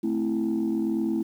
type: chord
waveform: sine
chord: A minor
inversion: none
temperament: equal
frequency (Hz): 220 / 261.6 / 329.6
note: A3 / C4 / E4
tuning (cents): 0 / 0 / 0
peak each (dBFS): -26 / -29 / -25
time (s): 0.03-1.23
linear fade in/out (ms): 10
effects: tanh soft clip ceiling -18 dBFS + 9-bit